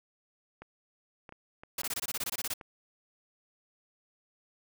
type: clicks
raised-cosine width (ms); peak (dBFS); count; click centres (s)
0.5; -31; 9; 0.62 / 1.292 / 1.324 / 1.635 / 1.791 / 1.834 / 2.036 / 2.235 / 2.612
type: noise bursts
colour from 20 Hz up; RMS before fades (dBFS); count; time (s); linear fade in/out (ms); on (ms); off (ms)
white; -34; 13; 1.78-2.538; 5; 38; 22
effects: none